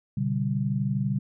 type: chord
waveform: sine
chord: G major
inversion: first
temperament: equal with one note detuned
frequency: 123.47 / 143.56 / 196 Hz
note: B2 / D3 / G3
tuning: 0 / -39 / 0 cents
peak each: -28 dBFS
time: 0.17-1.19 s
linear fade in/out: 5 ms
effects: none